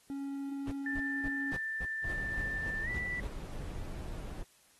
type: tone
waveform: triangle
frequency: 277.2 Hz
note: C#4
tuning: in tune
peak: -34 dBFS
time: 0.1-1.52 s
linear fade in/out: 0 ms
type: noise bursts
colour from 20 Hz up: brown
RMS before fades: -39 dBFS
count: 10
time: 0.67-3.27 s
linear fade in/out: 2 ms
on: 44 ms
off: 240 ms
type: tone with pitch glide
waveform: sine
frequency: 1775 to 1969.5 Hz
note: A6 to B6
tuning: +15 to -5 cents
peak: -34 dBFS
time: 0.86-3.2 s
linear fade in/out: 2 ms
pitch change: +180 cents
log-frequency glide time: 2.83-2.89 s
type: noise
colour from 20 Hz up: brown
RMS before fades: -41 dBFS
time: 2.04-4.43 s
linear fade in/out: 2 ms
effects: white hiss -65 dBFS RMS until 4.79 s + AAC 32 kbps